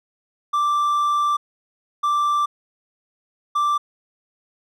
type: tone bursts at uneven times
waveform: triangle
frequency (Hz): 1174.7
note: D6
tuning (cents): 0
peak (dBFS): -15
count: 3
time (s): 0.53-1.37 / 2.03-2.46 / 3.55-3.78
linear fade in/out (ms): 10
effects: none